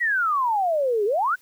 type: exponential two-way sweep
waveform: sine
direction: down then up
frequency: 1975.5 to 394.6 to 1579 Hz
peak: -19 dBFS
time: 0-1.36 s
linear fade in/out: 20 ms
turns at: 1.05 s
effects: white hiss -58 dBFS RMS until 1.41 s